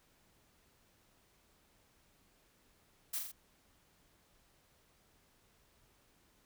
blue noise with echo, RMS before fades -37 dBFS, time 3.13-3.19 s, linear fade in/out 10 ms, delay 43 ms, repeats 3, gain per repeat -4 dB, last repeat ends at 3.319 s, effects pink hiss -70 dBFS RMS until 6.45 s

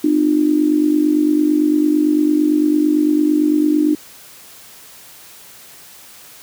sine tone with amplitude modulation, 301.6 Hz, D4, 46 cents sharp, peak -8 dBFS, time 0.04-3.95 s, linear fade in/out 5 ms, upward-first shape sine, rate 48.9 Hz, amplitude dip 75%, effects white hiss -41 dBFS RMS until 6.42 s + high-pass 60 Hz 12 dB/octave

